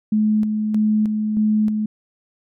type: tone with tremolo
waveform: sine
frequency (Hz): 214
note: A3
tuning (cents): -48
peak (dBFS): -14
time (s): 0.12-1.86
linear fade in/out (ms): 5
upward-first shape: square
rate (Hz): 1.6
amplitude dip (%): 40
effects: none